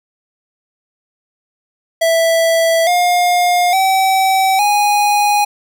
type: tone with pitch steps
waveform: square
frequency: 659.3 / 710.7 / 766.1 / 825.9 Hz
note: E5 / F5 / G5 / G#5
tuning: 0 / +30 / -40 / -10 cents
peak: -11 dBFS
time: 2.01-5.45 s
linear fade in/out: 10 ms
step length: 860 ms
effects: none